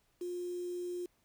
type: tone with quantisation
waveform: sine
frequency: 354.8 Hz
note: F4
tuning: 27 cents sharp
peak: -36 dBFS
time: 0.21-1.06 s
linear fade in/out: 5 ms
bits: 9
effects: pink hiss -74 dBFS RMS until 1.24 s